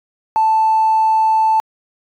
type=tone; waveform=triangle; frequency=880 Hz; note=A5; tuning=in tune; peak=-7 dBFS; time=0.36-1.6 s; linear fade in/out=0 ms; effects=tanh soft clip ceiling -8 dBFS